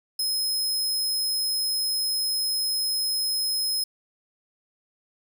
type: tone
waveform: sawtooth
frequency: 5130 Hz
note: E8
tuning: 48 cents flat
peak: -21 dBFS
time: 0.19-3.84 s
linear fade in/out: 5 ms
effects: none